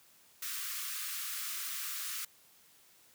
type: high-pass noise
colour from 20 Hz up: white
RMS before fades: -39 dBFS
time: 0.42-2.25 s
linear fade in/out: 5 ms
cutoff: 1100 Hz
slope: 96 dB/octave
effects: white hiss -63 dBFS RMS until 3.14 s + high-pass 60 Hz 12 dB/octave